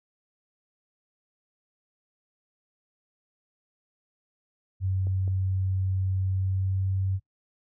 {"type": "tone with pitch glide", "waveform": "sine", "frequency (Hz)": [94.6, 95.53], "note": ["F#2", "G2"], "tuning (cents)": [39, -44], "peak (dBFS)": -24, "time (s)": [4.8, 7.2], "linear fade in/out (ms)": 50, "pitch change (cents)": 17, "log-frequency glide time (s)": [6.22, 6.92]}
{"type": "clicks", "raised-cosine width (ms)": 2, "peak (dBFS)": -30, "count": 2, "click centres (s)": [5.07, 5.278]}
{"effects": ["noise-tail reverb RT60 0.1 s tail -19 dB re dry"]}